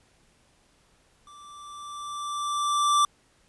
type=tone with level ramp; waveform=square; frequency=1172 Hz; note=D6; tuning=4 cents flat; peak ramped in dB=-48 to -18 dBFS; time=1.27-3.05 s; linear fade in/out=2 ms; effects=pink hiss -63 dBFS RMS until 3.48 s + resampled to 24000 Hz